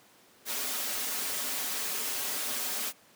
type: noise with comb filter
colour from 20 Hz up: white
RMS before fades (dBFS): -33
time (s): 0.45-2.93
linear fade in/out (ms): 50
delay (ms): 5.9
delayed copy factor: -0.65
effects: pink hiss -59 dBFS RMS until 3.15 s + high-pass 200 Hz 12 dB/octave